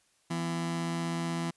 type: tone pair together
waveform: sawtooth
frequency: 167.73 / 251.6 Hz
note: E3 / B3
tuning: +30 / +32 cents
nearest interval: perfect fifth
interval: 702 cents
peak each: -27 / -34 dBFS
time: 0.3-1.51 s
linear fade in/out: 10 ms
effects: white hiss -69 dBFS RMS until 1.56 s + resampled to 24000 Hz